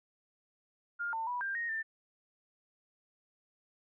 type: tone with pitch steps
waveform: sine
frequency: 1410 / 900 / 980 / 1589 / 1865 / 1788 Hz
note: F6 / A5 / B5 / G6 / A#6 / A6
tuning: +16 / +39 / -14 / +23 / 0 / +27 cents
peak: -33 dBFS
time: 0.99-1.83 s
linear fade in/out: 20 ms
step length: 140 ms
effects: none